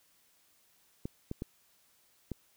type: clicks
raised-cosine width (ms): 3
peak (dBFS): -23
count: 4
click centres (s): 1.055 / 1.314 / 1.421 / 2.317
effects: white hiss -68 dBFS RMS until 2.56 s